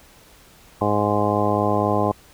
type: harmonic tone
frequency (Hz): 103.83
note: G#2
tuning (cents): 0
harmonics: 1 / 2 / 3 / 4 / 5 / 6 / 7 / 8 / 10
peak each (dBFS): -26 / -26 / -26 / -26 / -26 / -26 / -26 / -26 / -26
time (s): 0.81-2.12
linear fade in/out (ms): 5
effects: pink hiss -50 dBFS RMS until 2.33 s